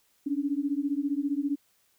sine beating tone pair, 277.2 / 292.2 Hz, C#4 / D4, 0 / -9 cents, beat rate 15 Hz, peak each -29 dBFS, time 0.26-1.56 s, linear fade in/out 10 ms, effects white hiss -68 dBFS RMS until 1.98 s

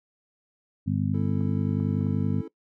harmonic tone, 50.5 Hz, G#1, 48 cents flat, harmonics 2 / 3 / 4 / 5, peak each -28 / -28 / -29 / -30 dBFS, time 0.86-2.42 s, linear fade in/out 20 ms
triangle chord, A major, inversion first, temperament equal, 277.2 / 329.6 / 440 Hz, C#4 / E4 / A4, 0 / 0 / 0 cents, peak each -40 / -37 / -37 dBFS, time 1.14-2.48 s, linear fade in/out 5 ms
clicks, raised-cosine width 1 ms, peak -35 dBFS, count 4, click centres 1.409 / 1.801 / 2.012 / 2.067 s
effects noise-tail reverb RT60 0.1 s tail -19 dB re dry

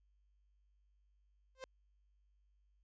sawtooth tone with exponential growth, 523.3 Hz, C5, in tune, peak -37 dBFS, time 1.55-1.64 s, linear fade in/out 0 ms, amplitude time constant 19 ms, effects added 50 Hz sine -70 dBFS peak until 2.83 s + resampled to 16000 Hz

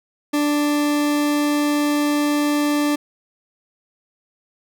40% pulse tone, 293.7 Hz, D4, in tune, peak -16 dBFS, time 0.33-2.96 s, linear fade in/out 10 ms, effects none

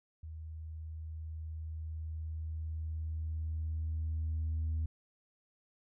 sine tone with level ramp, 79.3 Hz, D#2, 33 cents sharp, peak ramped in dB -42 to -29 dBFS, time 0.23-4.86 s, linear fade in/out 5 ms, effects tanh soft clip ceiling -29 dBFS

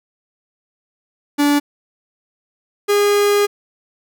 45% pulse tone pair in turn, 289.4 / 409.3 Hz, D4 / G#4, -25 / -25 cents, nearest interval tritone, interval 600 cents, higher second, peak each -12 dBFS, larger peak neither, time 1.38-1.6 / 2.88-3.47 s, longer second, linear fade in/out 20 ms, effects none

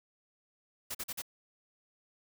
white noise bursts, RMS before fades -38 dBFS, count 4, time 0.9-1.221 s, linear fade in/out 10 ms, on 48 ms, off 43 ms, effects none

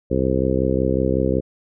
harmonic tone, 65.41 Hz, C2, in tune, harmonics 1 / 2 / 3 / 4 / 5 / 6 / 7 / 8, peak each -25 / -25 / -25 / -25 / -25 / -25 / -25 / -25 dBFS, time 0.1-1.41 s, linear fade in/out 20 ms, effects none

